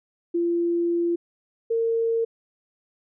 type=tone pair in turn; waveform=sine; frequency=342.5 / 457.2 Hz; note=F4 / A#4; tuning=-34 / -34 cents; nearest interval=perfect fourth; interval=500 cents; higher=second; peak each=-20 dBFS; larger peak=neither; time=0.34-1.16 / 1.7-2.25 s; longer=first; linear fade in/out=10 ms; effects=none